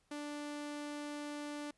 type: tone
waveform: sawtooth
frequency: 293.7 Hz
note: D4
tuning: in tune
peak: -37 dBFS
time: 0.11-1.71 s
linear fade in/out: 5 ms
effects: pink hiss -75 dBFS RMS until 1.77 s + resampled to 24000 Hz